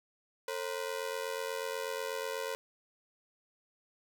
sawtooth ring-modulated tone, 493.9 Hz, B4, in tune, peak -28 dBFS, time 0.48-2.55 s, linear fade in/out 0 ms, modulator 44.1 Hz, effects none

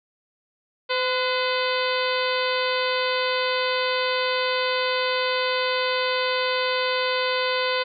harmonic tone with a mistuned harmonic, 510 Hz, C5, 44 cents flat, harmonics 1 / 2 / 3 / 4 / 5 / 6 / 7 / 8 / 9, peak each -25 / -28 / -30 / -31 / -32 / -33 / -33 / -34 / -35 dBFS, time 0.89-7.84 s, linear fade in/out 20 ms, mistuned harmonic 3, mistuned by -57 cents, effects none

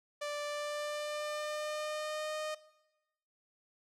sawtooth tone with pitch glide, 587.3 to 615.4 Hz, D5 to D#5, 0 to -19 cents, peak -32 dBFS, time 0.21-2.55 s, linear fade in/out 10 ms, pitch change +81 cents, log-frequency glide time 0.45-2.34 s, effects noise-tail reverb RT60 1.0 s tail -18 dB re dry + low-pass 9000 Hz 12 dB/octave

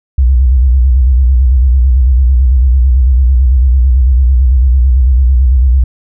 sine tone with vibrato, 63.6 Hz, C2, 48 cents flat, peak -4 dBFS, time 0.18-5.84 s, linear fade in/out 5 ms, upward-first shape square, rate 9 Hz, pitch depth 99 cents each way, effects none

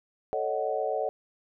sine chord, D# half-diminished seventh, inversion second, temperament equal with one note detuned, 440 / 554.4 / 622.3 / 745.6 Hz, A4 / C#5 / D#5 / F#5, 0 / 0 / 0 / +13 cents, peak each -32 dBFS, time 0.33-1.09 s, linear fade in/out 0 ms, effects none

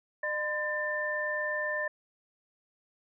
sine tone cluster, 605 / 1022 / 1786 Hz, D#5 / C6 / A6, -49 / -41 / +25 cents, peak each -34 / -40 / -31 dBFS, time 0.23-1.88 s, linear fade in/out 5 ms, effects none

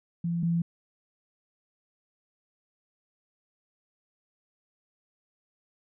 sine tone pair in turn, 170 / 169.02 Hz, F3 / E3, -46 / +44 cents, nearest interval unison, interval 10 cents, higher first, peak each -26 / -23 dBFS, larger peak second, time 0.24-0.43 / 0.43-0.62 s, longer neither, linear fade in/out 5 ms, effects none

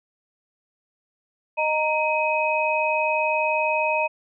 sine tone cluster, 619 / 928 / 2527 Hz, D#5 / A#5 / D#7, -9 / -8 / +26 cents, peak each -24 dBFS, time 1.57-4.08 s, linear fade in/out 20 ms, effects none

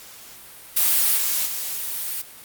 blue noise with level steps, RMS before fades -18 / -22 / -28 dBFS, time 0.76-2.22 s, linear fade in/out 10 ms, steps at 1.16 / 1.45 s, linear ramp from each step 20 ms, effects white hiss -43 dBFS RMS until 2.44 s + Opus 48 kbps

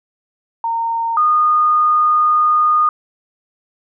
sine tone pair in turn, 919 / 1226.7 Hz, A#5 / D#6, -25 / -25 cents, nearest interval perfect fourth, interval 500 cents, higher second, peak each -16 / -10 dBFS, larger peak second, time 0.64-1.17 / 1.17-2.89 s, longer second, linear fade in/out 2 ms, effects none

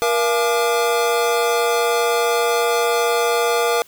square tone cluster, 473.9 / 684 / 852 / 1192 Hz, A#4 / F5 / G#5 / D6, +28 / -36 / +44 / +25 cents, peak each -19 / -23 / -26 / -25 dBFS, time 0.02-3.82 s, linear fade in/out 0 ms, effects white hiss -50 dBFS RMS until 3.87 s

